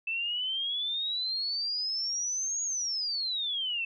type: exponential two-way sweep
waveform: sine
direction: up then down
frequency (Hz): 2637 to 6730 to 2637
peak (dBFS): -29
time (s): 0.07-3.85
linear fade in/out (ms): 5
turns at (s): 2.63
effects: none